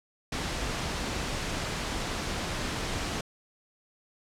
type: noise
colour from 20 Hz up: pink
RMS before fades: -32 dBFS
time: 0.32-3.21 s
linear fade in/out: 5 ms
effects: low-pass 7000 Hz 12 dB/octave